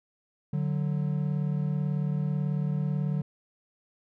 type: tone pair together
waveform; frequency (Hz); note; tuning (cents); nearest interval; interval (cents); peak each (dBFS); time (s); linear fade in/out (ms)
triangle; 147 / 185.21; D3 / F#3; +2 / +2; major third; 400; -25 / -29; 0.53-3.22; 5
effects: none